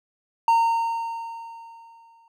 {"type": "tone with exponential decay", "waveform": "triangle", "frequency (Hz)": 919, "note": "A#5", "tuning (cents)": -25, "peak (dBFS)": -12, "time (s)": [0.48, 2.28], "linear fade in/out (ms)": 2, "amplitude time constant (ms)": 390, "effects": []}